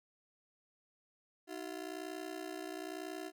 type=ring-modulated tone; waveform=30% pulse; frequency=344.1 Hz; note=F4; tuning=26 cents flat; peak=-36 dBFS; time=1.47-3.32 s; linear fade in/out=50 ms; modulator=30.5 Hz; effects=none